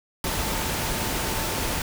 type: tone in noise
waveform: sine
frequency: 892 Hz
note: A5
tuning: 23 cents sharp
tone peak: -37 dBFS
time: 0.24-1.82 s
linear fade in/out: 2 ms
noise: pink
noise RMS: -27 dBFS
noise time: 0.24-1.82 s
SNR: -13 dB
effects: none